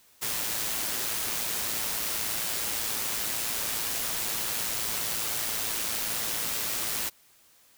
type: noise with amplitude modulation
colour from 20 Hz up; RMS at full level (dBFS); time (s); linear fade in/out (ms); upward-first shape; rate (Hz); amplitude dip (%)
white; -29; 0.21-7.1; 20; sine; 111; 35
effects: white hiss -60 dBFS RMS until 7.77 s